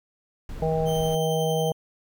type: noise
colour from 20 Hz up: brown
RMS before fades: -36 dBFS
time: 0.49-1.15 s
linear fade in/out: 2 ms
type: harmonic tone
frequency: 159.4 Hz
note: D#3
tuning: 42 cents sharp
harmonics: 1 / 3 / 4 / 5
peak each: -26 / -25 / -29 / -30 dBFS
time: 0.62-1.72 s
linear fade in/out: 2 ms
type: tone with tremolo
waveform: sawtooth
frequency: 3121 Hz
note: G7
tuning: 8 cents flat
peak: -30 dBFS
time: 0.85-1.73 s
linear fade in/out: 50 ms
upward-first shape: sine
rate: 11 Hz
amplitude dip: 25%
effects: none